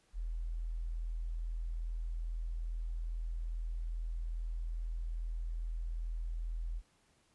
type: tone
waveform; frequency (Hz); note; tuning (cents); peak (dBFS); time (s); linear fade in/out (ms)
sine; 41.2; E1; 0; -35; 0.13-6.82; 50
effects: pink hiss -71 dBFS RMS until 7.34 s + resampled to 24000 Hz